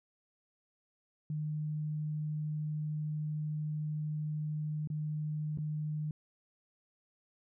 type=tone with dropouts; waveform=sine; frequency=152.2 Hz; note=D#3; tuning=38 cents flat; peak=-33 dBFS; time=1.3-6.11 s; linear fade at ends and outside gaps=2 ms; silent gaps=4.874-4.901 / 5.575-5.585 s; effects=none